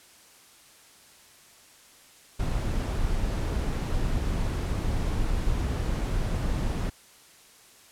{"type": "noise", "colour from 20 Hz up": "brown", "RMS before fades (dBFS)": -27, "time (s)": [2.39, 6.9], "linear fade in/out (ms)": 10, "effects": ["white hiss -54 dBFS RMS until 7.91 s", "low-pass 11000 Hz 12 dB/octave"]}